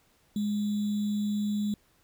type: tone with sample-and-hold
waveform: sine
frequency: 207.7 Hz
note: G#3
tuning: in tune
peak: -26 dBFS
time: 0.36-1.74 s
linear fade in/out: 2 ms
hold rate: 3675 Hz
effects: pink hiss -66 dBFS RMS until 2.03 s